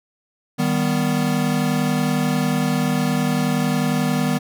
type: chord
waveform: square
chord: Eb augmented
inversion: none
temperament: equal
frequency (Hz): 155.56 / 196 / 246.9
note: Eb3 / G3 / B3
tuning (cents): 0 / 0 / 0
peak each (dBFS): -23 / -24 / -22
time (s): 0.58-4.39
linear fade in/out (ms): 20
effects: none